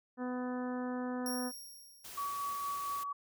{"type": "harmonic tone", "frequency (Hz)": 250, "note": "B3", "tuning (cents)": 21, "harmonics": [1, 2, 3, 4, 5, 6, 7], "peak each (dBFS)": [-36, -42, -46, -48, -50, -52, -53], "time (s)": [0.17, 1.52], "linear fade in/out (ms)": 50}
{"type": "tone with exponential decay", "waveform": "15% pulse", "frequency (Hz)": 5588, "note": "F8", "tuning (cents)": 0, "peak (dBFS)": -31, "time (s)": [1.26, 2.64], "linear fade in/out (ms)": 2, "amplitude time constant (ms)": 300}
{"type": "noise", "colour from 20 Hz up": "white", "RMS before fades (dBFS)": -48, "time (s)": [2.04, 3.04], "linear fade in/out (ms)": 10}
{"type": "tone with tremolo", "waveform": "sine", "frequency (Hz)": 1134, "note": "C#6", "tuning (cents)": 39, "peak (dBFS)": -34, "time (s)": [2.17, 3.13], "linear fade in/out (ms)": 10, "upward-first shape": "sine", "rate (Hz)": 4.3, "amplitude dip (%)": 25}
{"effects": []}